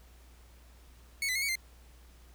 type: tone with pitch steps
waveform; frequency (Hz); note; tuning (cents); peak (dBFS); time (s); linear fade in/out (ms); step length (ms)
sawtooth; 2211 / 2012 / 2154 / 2247 / 2090; C#7 / B6 / C7 / C#7 / C7; -5 / +32 / +50 / +23 / -2; -26; 1.22-1.555; 2; 67
effects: added 60 Hz sine -54 dBFS peak until 2.34 s + pink hiss -62 dBFS RMS until 2.34 s